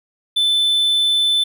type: tone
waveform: triangle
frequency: 3520 Hz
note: A7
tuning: in tune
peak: -12 dBFS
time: 0.36-1.44 s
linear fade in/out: 10 ms
effects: none